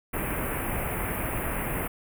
pink band-stop noise, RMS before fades -30 dBFS, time 0.13-1.88 s, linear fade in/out 10 ms, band 2600 to 9700 Hz, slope 48 dB/octave, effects none

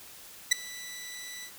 15% pulse tone with ADSR envelope, 1975.5 Hz, B6, in tune, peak -10 dBFS, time 0.51-1.52 s, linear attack 12 ms, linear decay 8 ms, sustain -24 dB, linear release 82 ms, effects white hiss -49 dBFS RMS until 1.58 s

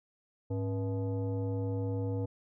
sine tone with frequency modulation, 103.8 Hz, G#2, in tune, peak -30 dBFS, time 0.5-2.26 s, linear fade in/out 10 ms, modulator 378 Hz, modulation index 0.88, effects none

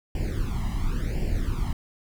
brown noise with flanger, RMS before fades -26 dBFS, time 0.15-1.73 s, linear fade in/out 2 ms, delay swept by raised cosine 0.39 to 1.02 ms, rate 0.93 Hz, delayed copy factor +0.9, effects none

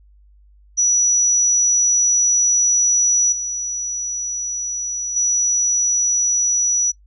sine tone with level steps, 5880 Hz, F#8, 12 cents flat, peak -13 / -22 / -15 dBFS, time 0.77-6.92 s, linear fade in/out 20 ms, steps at 3.32 / 5.16 s, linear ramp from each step 5 ms, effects noise-tail reverb RT60 0.1 s tail -22 dB re dry + added 50 Hz sine -47 dBFS peak until 7.06 s

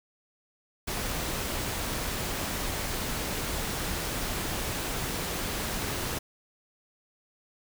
pink noise, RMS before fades -32 dBFS, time 0.87-6.19 s, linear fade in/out 10 ms, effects none

